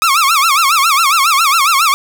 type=tone with vibrato; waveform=sawtooth; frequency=1213 Hz; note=D#6; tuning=44 cents flat; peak=-5 dBFS; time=0.02-1.94 s; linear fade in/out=0 ms; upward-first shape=sine; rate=7.3 Hz; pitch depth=210 cents each way; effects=none